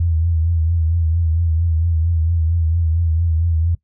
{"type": "tone with vibrato", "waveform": "sine", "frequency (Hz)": 82.41, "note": "E2", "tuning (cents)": 0, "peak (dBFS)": -14, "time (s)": [0, 3.75], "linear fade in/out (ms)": 5, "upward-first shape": "triangle", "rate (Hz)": 4.4, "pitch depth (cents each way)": 77, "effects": ["noise-tail reverb RT60 0.1 s tail -19 dB re dry"]}